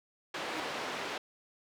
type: band-pass noise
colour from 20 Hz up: pink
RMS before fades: -38 dBFS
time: 0.34-1.18 s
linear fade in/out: 5 ms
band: 380 to 3700 Hz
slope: 12 dB/octave
type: tone with exponential growth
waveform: square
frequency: 316.6 Hz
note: D#4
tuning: 30 cents sharp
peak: -36 dBFS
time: 0.39-0.6 s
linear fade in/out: 1 ms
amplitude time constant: 45 ms
effects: none